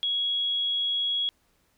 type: tone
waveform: sine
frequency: 3327 Hz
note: G#7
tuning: 2 cents sharp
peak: -24 dBFS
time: 0.03-1.29 s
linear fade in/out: 0 ms
effects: pink hiss -68 dBFS RMS until 1.77 s